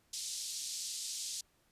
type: band-pass noise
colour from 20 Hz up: pink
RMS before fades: -41 dBFS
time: 0.13-1.41 s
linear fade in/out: 5 ms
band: 4200 to 9000 Hz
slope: 24 dB/octave
effects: pink hiss -72 dBFS RMS until 1.71 s + resampled to 32000 Hz